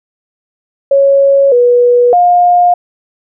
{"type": "tone with pitch steps", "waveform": "sine", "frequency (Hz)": [553, 486.5, 709], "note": ["C#5", "B4", "F5"], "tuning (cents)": [-4, -26, 26], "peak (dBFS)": -4, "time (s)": [0.91, 2.74], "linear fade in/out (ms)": 5, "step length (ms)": 610, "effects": []}